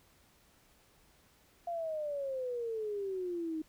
sine exponential sweep, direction down, 698.5 to 310 Hz, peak -34 dBFS, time 1.67-3.62 s, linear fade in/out 5 ms, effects pink hiss -66 dBFS RMS until 3.68 s

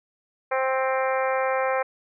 harmonic tone, 262.9 Hz, C4, 8 cents sharp, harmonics 2 / 3 / 4 / 5 / 6 / 7 / 8 / 9, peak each -24 / -28 / -30 / -32 / -34 / -35 / -36 / -37 dBFS, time 0.51-1.83 s, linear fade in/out 10 ms, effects none

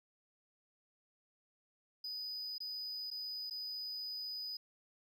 triangle tone with dropouts, 4978 Hz, D#8, in tune, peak -39 dBFS, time 2.04-4.57 s, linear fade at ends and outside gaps 5 ms, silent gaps 2.582-2.603 / 3.104-3.112 / 3.499-3.508 s, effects none

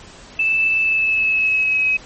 sine tone with pitch glide, 2637 to 2546 Hz, E7 to D#7, 0 to +39 cents, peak -14 dBFS, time 0.39-1.97 s, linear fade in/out 5 ms, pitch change -61 cents, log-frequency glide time 0.78-1.84 s, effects pink hiss -41 dBFS RMS until 2.05 s + MP3 32 kbps

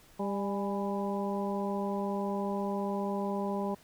harmonic tone with a mistuned harmonic, 198.8 Hz, G3, 25 cents sharp, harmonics 1 / 2 / 3 / 4 / 5, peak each -33 / -36 / -38 / -39 / -40 dBFS, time 0.19-3.75 s, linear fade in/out 10 ms, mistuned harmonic 4, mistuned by +54 cents, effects pink hiss -59 dBFS RMS until 3.83 s

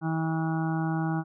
harmonic tone, 161.2 Hz, E3, 38 cents flat, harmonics 1 / 2 / 4 / 5 / 6 / 7 / 8 / 9, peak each -27 / -31 / -43 / -35 / -45 / -42 / -45 / -40 dBFS, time 0.01-1.24 s, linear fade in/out 50 ms, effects none

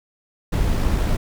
brown noise with amplitude modulation, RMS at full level -18 dBFS, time 0.52-1.17 s, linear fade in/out 10 ms, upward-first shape sine, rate 58.1 Hz, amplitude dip 25%, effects none

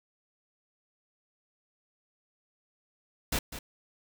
pink noise with echo, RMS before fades -29 dBFS, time 3.32-3.39 s, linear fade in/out 5 ms, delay 200 ms, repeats 1, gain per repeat -11 dB, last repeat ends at 3.59 s, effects none

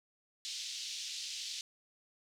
white band-pass noise, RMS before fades -42 dBFS, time 0.45-1.61 s, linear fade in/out 0 ms, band 3000 to 5900 Hz, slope 24 dB/octave, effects none

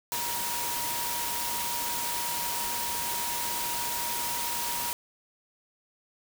sine tone in noise, 950 Hz, A#5, 33 cents sharp, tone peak -35 dBFS, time 0.12-4.93 s, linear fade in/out 0 ms, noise white, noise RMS -32 dBFS, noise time 0.12-4.93 s, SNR -6 dB, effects none

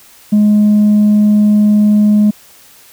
triangle tone with tanh clipping, 209.5 Hz, G#3, 15 cents sharp, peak -6 dBFS, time 0.32-2.31 s, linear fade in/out 10 ms, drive 6 dB, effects white hiss -42 dBFS RMS until 2.92 s

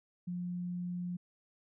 sine tone, 177.4 Hz, F3, 27 cents sharp, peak -35 dBFS, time 0.27-1.17 s, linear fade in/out 10 ms, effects none

